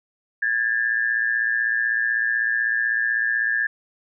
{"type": "tone pair together", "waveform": "sine", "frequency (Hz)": [1644, 1760], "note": ["G#6", "A6"], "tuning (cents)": [-18, 0], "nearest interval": "minor second", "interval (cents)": 118, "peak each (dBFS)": -22, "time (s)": [0.42, 3.67], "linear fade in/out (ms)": 5, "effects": []}